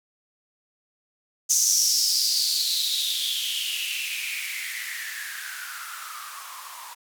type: noise with band-pass filter sweep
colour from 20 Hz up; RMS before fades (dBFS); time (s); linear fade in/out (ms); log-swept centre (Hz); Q
violet; -27; 1.49-6.95; 20; 6300 to 940; 7.3
effects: none